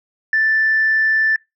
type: tone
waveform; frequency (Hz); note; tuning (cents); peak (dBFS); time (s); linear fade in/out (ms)
sine; 1764; A6; +4; -12; 0.33-1.36; 2
effects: noise-tail reverb RT60 0.2 s tail -25 dB re dry + tanh soft clip ceiling -8 dBFS